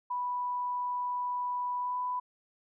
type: tone with pitch glide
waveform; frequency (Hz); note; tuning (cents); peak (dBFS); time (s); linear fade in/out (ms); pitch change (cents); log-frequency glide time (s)
sine; 986 to 994.6; B5 to B5; -3 to +12; -30; 0.1-2.2; 10; +15; 1.78-1.98
effects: none